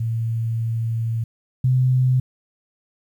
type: tone pair in turn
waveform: sine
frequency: 114.1 / 128.07 Hz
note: A#2 / C3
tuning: -37 / -37 cents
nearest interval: major second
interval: 200 cents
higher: second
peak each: -20 / -14 dBFS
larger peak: second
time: 0-1.24 / 1.64-2.2 s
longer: first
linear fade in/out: 5 ms
effects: 9-bit